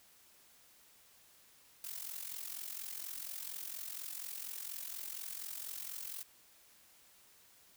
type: noise with amplitude modulation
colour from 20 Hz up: blue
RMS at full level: -41 dBFS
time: 1.84-6.23 s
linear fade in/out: 2 ms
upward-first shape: sine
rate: 44.2 Hz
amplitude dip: 75%
effects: white hiss -64 dBFS RMS until 7.76 s